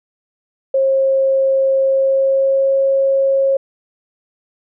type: tone with pitch glide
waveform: sine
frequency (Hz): 537 to 542.6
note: C5 to C#5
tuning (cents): +45 to -37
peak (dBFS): -11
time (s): 0.74-3.57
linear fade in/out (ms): 5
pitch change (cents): +18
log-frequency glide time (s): 1.83-2.76
effects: none